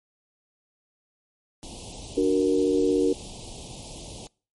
pink band-stop noise, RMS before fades -40 dBFS, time 1.63-4.27 s, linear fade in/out 0 ms, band 890 to 2700 Hz, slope 48 dB/octave
sine chord, D augmented, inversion none, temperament equal, 293.7 / 370 / 466.2 Hz, D4 / F#4 / A#4, 0 / 0 / 0 cents, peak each -23 dBFS, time 2.17-3.13 s, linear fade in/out 5 ms
effects noise-tail reverb RT60 0.4 s tail -25 dB re dry + MP3 48 kbps

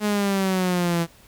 sawtooth exponential sweep, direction down, 211.6 to 166.3 Hz, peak -16 dBFS, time 0-1.07 s, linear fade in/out 50 ms, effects pink hiss -52 dBFS RMS until 1.27 s

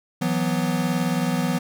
square chord, E suspended second, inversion none, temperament equal with one note detuned, 164.81 / 183.4 / 246.9 Hz, E3 / F#3 / B3, 0 / -15 / 0 cents, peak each -26 dBFS, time 0.21-1.59 s, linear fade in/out 10 ms, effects none

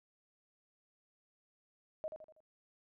sine tone with echo, 625 Hz, D#5, 8 cents sharp, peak -36 dBFS, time 2.04-2.08 s, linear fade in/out 0 ms, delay 81 ms, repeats 4, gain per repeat -7 dB, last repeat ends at 2.404 s, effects none

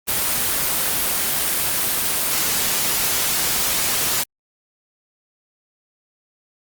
white noise, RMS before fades -20 dBFS, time 0.07-4.24 s, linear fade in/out 20 ms, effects Opus 24 kbps

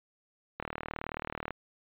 click train, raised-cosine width 0.5 ms, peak -20 dBFS, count 36, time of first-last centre 0.6-1.507 s, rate 38.6 Hz, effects resampled to 8000 Hz

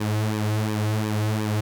sawtooth tone with flanger, 107.1 Hz, A2, 46 cents flat, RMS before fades -24 dBFS, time 0-1.61 s, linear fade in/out 10 ms, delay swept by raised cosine 1.4 to 4.4 ms, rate 2.8 Hz, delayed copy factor -0.75, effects none

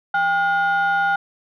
sine tone pair together, 798 / 1428.9 Hz, G5 / F6, +31 / +39 cents, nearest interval minor seventh, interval 1008 cents, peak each -17 dBFS, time 0.14-1.16 s, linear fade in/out 5 ms, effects tanh soft clip ceiling -13 dBFS

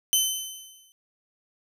15% pulse tone with exponential decay, 3059 Hz, G7, 43 cents flat, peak -10 dBFS, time 0.13-0.92 s, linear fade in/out 0 ms, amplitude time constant 170 ms, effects none

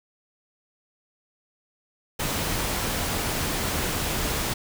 pink noise, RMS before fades -27 dBFS, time 2.19-4.54 s, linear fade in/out 10 ms, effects none

